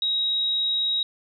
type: tone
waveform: sine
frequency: 3809 Hz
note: A#7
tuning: 37 cents sharp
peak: -21 dBFS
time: 0.02-1.03 s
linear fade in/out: 2 ms
effects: none